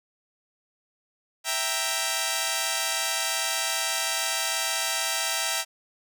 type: chord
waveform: 5% pulse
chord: E diminished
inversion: none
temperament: equal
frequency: 659.3 / 784 / 932.3 Hz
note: E5 / G5 / Bb5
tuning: 0 / 0 / 0 cents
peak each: -18 dBFS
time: 1.44-5.65 s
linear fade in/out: 50 ms
effects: none